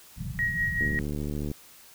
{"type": "low-pass noise", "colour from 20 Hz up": "white", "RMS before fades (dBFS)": -35, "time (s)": [0.16, 1.02], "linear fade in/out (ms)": 20, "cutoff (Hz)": 190, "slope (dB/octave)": 48}
{"type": "tone with tremolo", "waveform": "sine", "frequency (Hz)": 1895, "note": "A#6", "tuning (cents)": 28, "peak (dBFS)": -23, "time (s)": [0.39, 0.99], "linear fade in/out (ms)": 0, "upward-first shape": "sine", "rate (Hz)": 5.2, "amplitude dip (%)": 55}
{"type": "click train", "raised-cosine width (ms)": 3, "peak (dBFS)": -20, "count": 53, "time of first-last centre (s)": [0.81, 1.515], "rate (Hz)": 73.8}
{"effects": ["white hiss -52 dBFS RMS until 1.94 s"]}